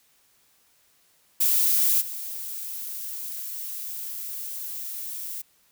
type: noise with level steps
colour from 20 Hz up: violet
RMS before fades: -21 / -34 dBFS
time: 1.4-5.42 s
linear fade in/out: 10 ms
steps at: 2 s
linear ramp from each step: 20 ms
effects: white hiss -63 dBFS RMS until 5.71 s